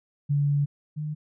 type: tone pair in turn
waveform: sine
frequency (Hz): 143.6 / 151.57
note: D3 / D#3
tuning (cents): -39 / -45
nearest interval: minor second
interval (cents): 94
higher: second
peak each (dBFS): -20 / -28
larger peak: first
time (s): 0.29-0.66 / 0.96-1.15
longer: first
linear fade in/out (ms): 20
effects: none